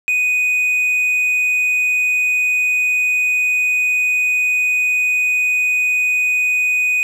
triangle tone, 2489 Hz, D#7, in tune, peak -12 dBFS, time 0.08-7.03 s, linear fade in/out 0 ms, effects none

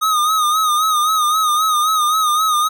square tone with vibrato, 1244.5 Hz, D#6, in tune, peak -14 dBFS, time 0.01-2.69 s, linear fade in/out 20 ms, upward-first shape sine, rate 3.8 Hz, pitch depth 63 cents each way, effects none

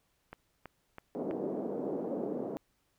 click train, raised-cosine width 0.5 ms, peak -29 dBFS, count 4, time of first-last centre 0.33-1.31 s, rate 3.06 Hz
white band-pass noise, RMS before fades -36 dBFS, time 1.15-2.57 s, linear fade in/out 0 ms, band 200 to 530 Hz, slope 24 dB/octave
effects pink hiss -75 dBFS RMS until 2.98 s

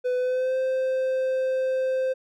triangle tone with pitch glide, 500 to 520.9 Hz, B4 to C5, +21 to -8 cents, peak -20 dBFS, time 0.04-2.14 s, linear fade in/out 20 ms, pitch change +71 cents, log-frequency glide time 0.16-0.57 s, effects none

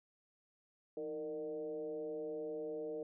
sine tone with frequency modulation, 461.2 Hz, A#4, 19 cents flat, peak -39 dBFS, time 0.97-3.03 s, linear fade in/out 2 ms, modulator 145 Hz, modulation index 0.82, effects none

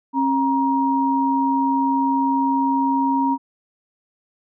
sine tone pair together, 270 / 945 Hz, C#4 / A#5, -45 / +23 cents, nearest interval octave + minor seventh, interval 2168 cents, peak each -19 dBFS, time 0.13-3.38 s, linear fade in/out 50 ms, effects none

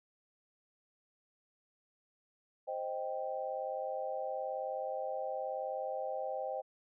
sine chord, C minor, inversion none, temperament equal, 523.3 / 622.3 / 784 Hz, C5 / Eb5 / G5, 0 / 0 / 0 cents, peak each -39 / -40 / -40 dBFS, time 2.67-6.62 s, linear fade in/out 20 ms, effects none

